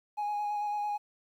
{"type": "tone with vibrato", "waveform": "triangle", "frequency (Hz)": 830.6, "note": "G#5", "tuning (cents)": 0, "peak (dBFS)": -27, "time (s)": [0.17, 0.98], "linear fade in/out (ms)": 20, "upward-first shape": "square", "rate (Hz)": 9, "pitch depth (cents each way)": 14, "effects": ["tanh soft clip ceiling -25 dBFS", "11-bit"]}